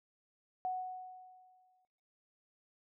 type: tone with exponential decay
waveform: sine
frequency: 740 Hz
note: F#5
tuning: in tune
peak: -32 dBFS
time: 0.65-1.85 s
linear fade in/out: 0 ms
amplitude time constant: 260 ms
effects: noise-tail reverb RT60 1.0 s tail -19 dB re dry